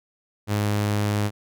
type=tone; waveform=sawtooth; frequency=103.83 Hz; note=G#2; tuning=in tune; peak=-17 dBFS; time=0.47-1.31 s; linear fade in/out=50 ms; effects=none